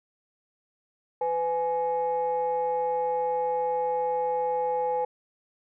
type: tone pair together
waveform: sine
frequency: 502.5 / 840 Hz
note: B4 / G#5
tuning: +30 / +19 cents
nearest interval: major sixth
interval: 889 cents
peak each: -26 dBFS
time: 1.21-5.05 s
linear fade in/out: 5 ms
effects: tanh soft clip ceiling -18 dBFS